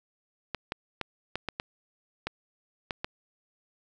clicks, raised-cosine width 0.3 ms, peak -15 dBFS, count 9, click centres 0.547 / 0.721 / 1.013 / 1.356 / 1.487 / 1.599 / 2.27 / 2.908 / 3.045 s, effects none

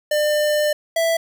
square tone pair in turn, 599 / 660.8 Hz, D5 / E5, +34 / +4 cents, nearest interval major second, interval 170 cents, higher second, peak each -17 dBFS, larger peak neither, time 0.11-0.73 / 0.96-1.17 s, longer first, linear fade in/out 5 ms, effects none

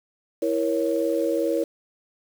sine chord, A# diminished, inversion second, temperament equal with one note detuned, 329.6 / 472.4 / 554.4 Hz, E4 / A#4 / C#5, 0 / +23 / 0 cents, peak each -25 dBFS, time 0.42-1.64 s, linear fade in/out 5 ms, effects 7-bit

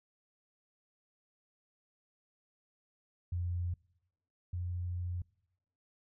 sine tone pair in turn, 87.8 / 88.67 Hz, F2 / F2, +10 / +27 cents, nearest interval unison, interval 17 cents, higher second, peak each -32 / -34 dBFS, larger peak first, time 3.32-3.74 / 4.53-5.22 s, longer second, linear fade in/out 5 ms, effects noise-tail reverb RT60 0.9 s tail -24 dB re dry

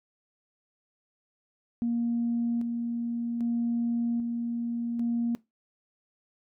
sine tone with tremolo, 235.2 Hz, A#3, 16 cents sharp, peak -24 dBFS, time 1.82-5.35 s, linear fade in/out 0 ms, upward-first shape square, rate 0.63 Hz, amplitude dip 35%, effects noise-tail reverb RT60 0.2 s tail -21 dB re dry + tanh soft clip ceiling -20 dBFS

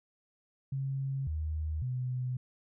sine tone with pitch steps, 135.6 / 77.8 / 126.4 Hz, C#3 / D#2 / B2, -38 / 0 / +41 cents, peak -31 dBFS, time 0.72-2.37 s, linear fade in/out 5 ms, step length 550 ms, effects none

